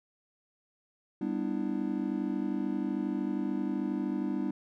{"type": "chord", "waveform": "triangle", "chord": "E minor seventh", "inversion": "first", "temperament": "just", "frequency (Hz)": [197.78, 247.2, 296.7, 329.6], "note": ["G3", "B3", "D4", "E4"], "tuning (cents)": [16, 2, 18, 0], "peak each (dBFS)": [-33, -33, -32, -35], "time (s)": [1.21, 4.51], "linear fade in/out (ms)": 5, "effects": []}